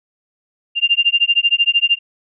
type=tone with tremolo; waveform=sine; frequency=2794 Hz; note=F7; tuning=in tune; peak=-8 dBFS; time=0.75-1.99 s; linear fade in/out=50 ms; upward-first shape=sine; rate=13 Hz; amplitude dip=100%; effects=none